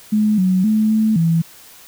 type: tone with pitch steps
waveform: sine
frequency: 212.9 / 185.7 / 216.3 / 218.3 / 165.1 Hz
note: G#3 / F#3 / A3 / A3 / E3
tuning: +43 / +7 / -29 / -13 / +3 cents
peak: -12 dBFS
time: 0.12-1.42 s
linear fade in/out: 10 ms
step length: 260 ms
effects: white hiss -43 dBFS RMS until 1.87 s